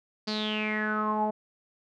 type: tone with low-pass filter sweep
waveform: sawtooth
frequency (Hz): 213.9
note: A3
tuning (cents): -49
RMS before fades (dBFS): -29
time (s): 0.27-1.31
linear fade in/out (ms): 10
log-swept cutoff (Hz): 4700 to 730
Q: 9.9
effects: none